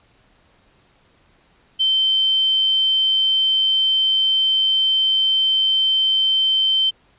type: tone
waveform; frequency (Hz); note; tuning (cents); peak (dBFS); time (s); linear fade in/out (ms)
sine; 3099; G7; -21; -14; 1.79-6.91; 20
effects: pink hiss -57 dBFS RMS until 7.18 s + resampled to 8000 Hz